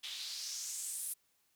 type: noise with band-pass filter sweep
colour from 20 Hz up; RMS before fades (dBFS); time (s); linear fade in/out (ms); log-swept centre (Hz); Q
white; -42; 0.03-1.14; 10; 3300 to 11000; 3.2
effects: white hiss -75 dBFS RMS until 1.55 s